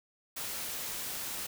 white noise, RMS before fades -38 dBFS, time 0.36-1.47 s, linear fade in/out 10 ms, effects none

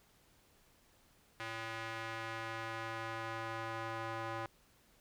square tone with band-pass filter sweep, 113 Hz, A2, 47 cents sharp, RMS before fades -42 dBFS, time 1.4-4.46 s, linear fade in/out 0 ms, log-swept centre 1900 to 1100 Hz, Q 1.1, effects pink hiss -68 dBFS RMS until 5 s

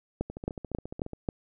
two click trains, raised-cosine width 2 ms, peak -15 / -24 dBFS, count 5 / 13, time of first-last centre 0.21-1.288 / 0.3-1.133 s, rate 3.71 / 14.4 Hz, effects none

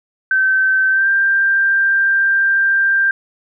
sine tone with pitch glide, 1542 to 1583.5 Hz, G6 to G6, -29 to +17 cents, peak -11 dBFS, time 0.31-3.11 s, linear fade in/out 2 ms, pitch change +46 cents, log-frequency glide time 0.9-1.08 s, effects none

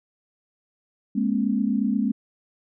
sine tone cluster, 208.1 / 236.4 / 270.8 Hz, G#3 / A#3 / C#4, +4 / +24 / -40 cents, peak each -23 / -25 / -26 dBFS, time 1.15-2.12 s, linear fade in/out 10 ms, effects none

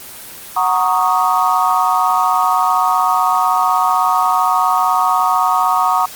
sine chord, D# minor seventh, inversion first, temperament equal, 740 / 932.3 / 1108.7 / 1244.5 Hz, F#5 / A#5 / C#6 / D#6, 0 / 0 / 0 / 0 cents, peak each -17 dBFS, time 0.56-6.06 s, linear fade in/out 10 ms, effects white hiss -33 dBFS RMS until 6.15 s + Opus 24 kbps

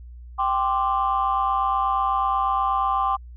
sine chord, G suspended fourth, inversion none, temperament equal, 784 / 1046.5 / 1174.7 Hz, G5 / C6 / D6, 0 / 0 / 0 cents, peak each -23 dBFS, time 0.38-3.17 s, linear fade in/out 20 ms, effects tanh soft clip ceiling -12 dBFS + added 60 Hz sine -38 dBFS peak until 3.36 s

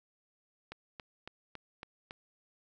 click train, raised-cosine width 0.3 ms, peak -27 dBFS, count 6, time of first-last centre 0.72-2.109 s, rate 3.6 Hz, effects none

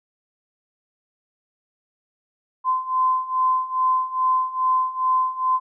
sine beating tone pair, 1029 / 1031.4 Hz, C6 / C6, -29 / -25 cents, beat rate 2.4 Hz, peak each -23 / -20 dBFS, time 2.64-5.6 s, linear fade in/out 50 ms, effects none

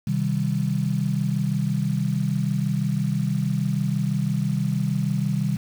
sine chord, C minor, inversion none, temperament just, 130.81 / 156.98 / 196.22 Hz, C3 / Eb3 / G3, 0 / +16 / +2 cents, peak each -25 dBFS, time 0.07-5.57 s, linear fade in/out 5 ms, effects 7-bit

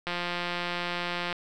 click train, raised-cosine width 0.3 ms, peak -15 dBFS, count 221, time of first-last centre 0.07-1.327 s, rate 175 Hz, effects none

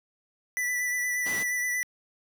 square tone with vibrato, 1975.5 Hz, B6, in tune, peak -27 dBFS, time 0.57-1.83 s, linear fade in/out 0 ms, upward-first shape sine, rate 8.5 Hz, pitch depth 20 cents each way
pink noise, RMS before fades -37 dBFS, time 1.25-1.44 s, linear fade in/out 20 ms
effects high-pass 150 Hz 12 dB/octave

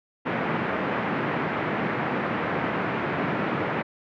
pink band-pass noise, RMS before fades -27 dBFS, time 0.25-3.83 s, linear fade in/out 20 ms, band 140 to 2200 Hz, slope 24 dB/octave, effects none

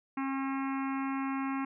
harmonic tone, 270.2 Hz, C#4, 44 cents flat, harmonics 1 / 3 / 4 / 5 / 6 / 7 / 8 / 9 / 10, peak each -32 / -41 / -39 / -45 / -48 / -49 / -47 / -50 / -53 dBFS, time 0.17-1.65 s, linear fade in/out 5 ms, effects none

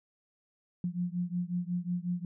sine beating tone pair, 174.61 / 180.11 Hz, F3 / F#3, 0 / -46 cents, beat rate 5.5 Hz, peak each -33 / -34 dBFS, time 0.84-2.25 s, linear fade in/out 2 ms, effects none

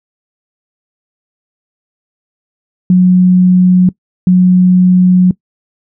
sine tone bursts at uneven times, 182.2 Hz, F#3, 26 cents flat, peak -3 dBFS, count 2, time 2.9-3.89 / 4.27-5.31 s, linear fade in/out 2 ms, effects noise-tail reverb RT60 0.1 s tail -21 dB re dry

